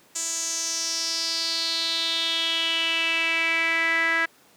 sawtooth tone with band-pass filter sweep, 329.6 Hz, E4, in tune, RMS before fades -25 dBFS, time 0.15-4.26 s, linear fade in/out 10 ms, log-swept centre 7200 to 1800 Hz, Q 5.4, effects pink hiss -56 dBFS RMS until 4.56 s + high-pass 200 Hz 12 dB/octave

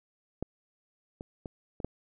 clicks, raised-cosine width 2 ms, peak -19 / -26 / -25 / -27 / -18 dBFS, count 5, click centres 0.426 / 1.209 / 1.458 / 1.802 / 1.846 s, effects none

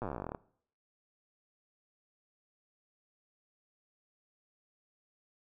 slowing click train, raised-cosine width 1 ms, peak -24 dBFS, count 21, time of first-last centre 0.02-0.348 s, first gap 8 ms, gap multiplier 1.07, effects noise-tail reverb RT60 0.6 s tail -21 dB re dry

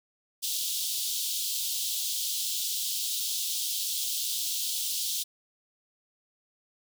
pink high-pass noise, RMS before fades -31 dBFS, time 0.42-5.24 s, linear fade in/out 20 ms, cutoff 3200 Hz, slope 48 dB/octave, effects none

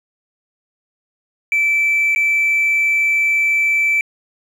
triangle tone with dropouts, 2323 Hz, D7, 20 cents flat, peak -10 dBFS, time 1.52-4.01 s, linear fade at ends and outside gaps 1 ms, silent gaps 2.149-2.16 s, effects tanh soft clip ceiling -9 dBFS

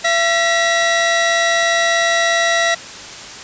sawtooth tone pair together, 675 / 1928 Hz, E5 / B6, +41 / -42 cents, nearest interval octave + tritone, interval 1817 cents, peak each -12 dBFS, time 0.04-2.75 s, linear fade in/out 10 ms, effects white hiss -32 dBFS RMS until 3.43 s + resampled to 16000 Hz

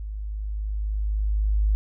sine tone with level ramp, 51.91 Hz, G#1, in tune, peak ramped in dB -30 to -17 dBFS, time 0-1.75 s, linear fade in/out 0 ms, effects none

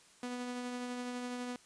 sawtooth tone with tremolo, 246.6 Hz, B3, 2 cents flat, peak -33 dBFS, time 0.23-1.56 s, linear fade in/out 2 ms, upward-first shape triangle, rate 12 Hz, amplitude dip 30%, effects white hiss -62 dBFS RMS until 1.65 s + resampled to 22050 Hz

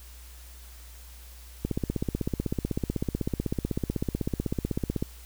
click train, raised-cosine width 3 ms, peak -14 dBFS, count 55, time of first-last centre 1.65-5.025 s, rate 16 Hz, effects added 60 Hz sine -45 dBFS peak until 5.25 s + white hiss -52 dBFS RMS until 5.25 s

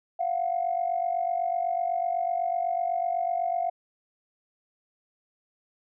sine tone pair together, 688 / 736 Hz, F5 / F#5, -26 / -9 cents, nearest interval minor second, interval 117 cents, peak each -26 / -28 dBFS, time 0.19-3.7 s, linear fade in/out 10 ms, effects tanh soft clip ceiling -17 dBFS

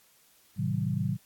sine chord, A diminished seventh, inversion none, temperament just, 110 / 132 / 158.4 / 190.08 Hz, A2 / C3 / Eb3 / Gb3, 0 / +16 / +31 / +47 cents, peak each -32 dBFS, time 0.56-1.18 s, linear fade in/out 50 ms, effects white hiss -62 dBFS RMS until 1.25 s + AAC 64 kbps

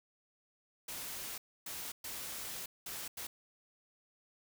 white noise bursts at uneven times, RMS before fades -43 dBFS, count 5, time 0.88-1.38 / 1.66-1.92 / 2.04-2.66 / 2.86-3.08 / 3.17-3.27 s, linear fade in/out 5 ms, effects none

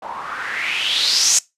blue noise with low-pass filter sweep, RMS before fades -20 dBFS, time 0.02-1.39 s, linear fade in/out 5 ms, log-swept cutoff 820 to 7000 Hz, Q 4.8, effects noise-tail reverb RT60 0.2 s tail -22 dB re dry + resampled to 32000 Hz

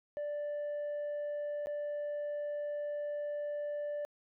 sine tone with dropouts, 587.3 Hz, D5, in tune, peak -32 dBFS, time 0.17-4.05 s, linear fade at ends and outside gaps 0 ms, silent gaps 1.66-1.67 s, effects tanh soft clip ceiling -34 dBFS

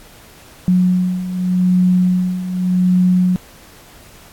sine beating tone pair, 181.3 / 182.15 Hz, F#3 / F#3, -35 / -27 cents, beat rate 0.85 Hz, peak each -18 / -13 dBFS, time 0.68-3.36 s, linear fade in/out 0 ms, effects pink hiss -43 dBFS RMS until 4.32 s + AAC 64 kbps

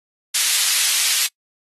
pink high-pass noise, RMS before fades -18 dBFS, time 0.34-1.27 s, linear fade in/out 10 ms, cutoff 3100 Hz, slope 12 dB/octave, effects noise-tail reverb RT60 0.1 s tail -24 dB re dry + AAC 32 kbps

